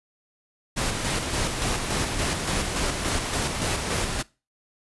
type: noise with tremolo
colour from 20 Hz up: pink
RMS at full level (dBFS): -25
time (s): 0.76-4.23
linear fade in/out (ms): 20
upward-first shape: square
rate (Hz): 3.5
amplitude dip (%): 35
effects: noise-tail reverb RT60 0.3 s tail -22 dB re dry + resampled to 24000 Hz